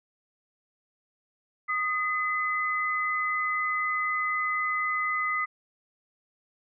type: tone pair together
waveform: sine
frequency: 1240 / 2024 Hz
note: D#6 / B6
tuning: -6 / +42 cents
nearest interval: minor sixth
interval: 848 cents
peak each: -28 dBFS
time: 1.68-5.46 s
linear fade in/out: 20 ms
effects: none